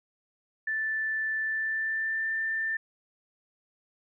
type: tone with pitch glide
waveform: sine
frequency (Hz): 1760 to 1784.6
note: A6 to A6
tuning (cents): 0 to +24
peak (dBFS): -27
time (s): 0.67-2.77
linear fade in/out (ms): 5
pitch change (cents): +24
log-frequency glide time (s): 1.41-2.34
effects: none